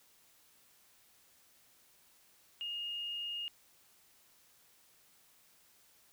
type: tone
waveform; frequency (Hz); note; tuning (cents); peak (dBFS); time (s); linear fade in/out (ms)
sine; 2846; F7; +32; -37; 2.61-3.48; 0
effects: white hiss -66 dBFS RMS until 6.12 s